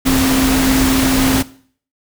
sine tone in noise, 264.1 Hz, C4, 16 cents sharp, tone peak -12 dBFS, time 0.05-1.43 s, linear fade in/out 20 ms, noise pink, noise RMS -17 dBFS, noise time 0.05-1.43 s, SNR +2 dB, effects noise-tail reverb RT60 0.5 s tail -18 dB re dry

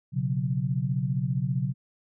sine chord, B suspended second, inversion none, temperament equal with one note detuned, 123.47 / 138.59 / 182.34 Hz, B2 / C#3 / F#3, 0 / 0 / -25 cents, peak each -29 / -27 / -31 dBFS, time 0.12-1.74 s, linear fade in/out 50 ms, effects none

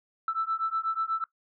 sine beating tone pair, 1318.5 / 1326.7 Hz, E6 / E6, 0 / +11 cents, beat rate 8.2 Hz, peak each -29 dBFS, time 0.28-1.24 s, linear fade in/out 2 ms, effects noise-tail reverb RT60 0.1 s tail -19 dB re dry + tanh soft clip ceiling -19 dBFS

